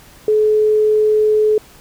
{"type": "tone", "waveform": "sine", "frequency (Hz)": 428.1, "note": "A4", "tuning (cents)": -47, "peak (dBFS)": -10, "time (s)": [0.28, 1.58], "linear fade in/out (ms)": 2, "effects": ["pink hiss -44 dBFS RMS until 1.8 s"]}